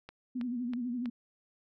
click train, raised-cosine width 0.3 ms, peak -29 dBFS, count 4, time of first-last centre 0.09-1.058 s, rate 3.1 Hz
sine tone with vibrato, 244.2 Hz, B3, 19 cents flat, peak -32 dBFS, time 0.35-1.1 s, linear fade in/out 10 ms, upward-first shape sine, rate 12 Hz, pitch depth 78 cents each way
effects none

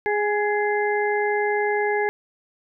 harmonic tone with a mistuned harmonic, 415.3 Hz, G#4, in tune, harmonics 1 / 2 / 4 / 5, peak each -22 / -25 / -28 / -29 dBFS, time 0.06-2.09 s, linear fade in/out 0 ms, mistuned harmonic 4, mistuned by +21 cents, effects none

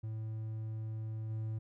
triangle tone with level steps, 110 Hz, A2, in tune, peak -35 / -33 dBFS, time 0.03-1.59 s, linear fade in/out 10 ms, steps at 1.29 s, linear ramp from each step 20 ms, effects none

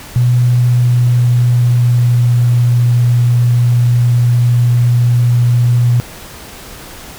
sine tone with pitch glide, 122.6 to 120.91 Hz, B2 to B2, -12 to -36 cents, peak -7 dBFS, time 0.16-6 s, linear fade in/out 0 ms, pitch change -24 cents, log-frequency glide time 0.59-2.31 s, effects pink hiss -32 dBFS RMS until 7.18 s

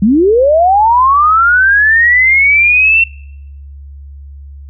sine linear sweep, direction up, 185.3 to 2722 Hz, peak -5 dBFS, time 0.02-3.04 s, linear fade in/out 5 ms, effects noise-tail reverb RT60 0.8 s tail -25 dB re dry + added 70 Hz sine -28 dBFS peak until 4.69 s

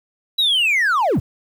triangle linear sweep, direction down, 3951 to 58.27 Hz, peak -12 dBFS, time 0.38-1.2 s, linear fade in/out 10 ms, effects tanh soft clip ceiling -8 dBFS + 8-bit

